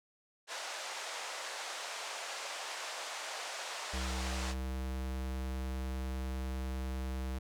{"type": "band-pass noise", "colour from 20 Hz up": "pink", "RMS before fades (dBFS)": -42, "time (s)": [0.47, 4.55], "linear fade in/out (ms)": 50, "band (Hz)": [580, 8100], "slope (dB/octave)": 24}
{"type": "tone", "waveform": "square", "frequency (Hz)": 65, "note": "C2", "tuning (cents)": -11, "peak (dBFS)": -36, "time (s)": [3.93, 7.39], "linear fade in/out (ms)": 10}
{"effects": []}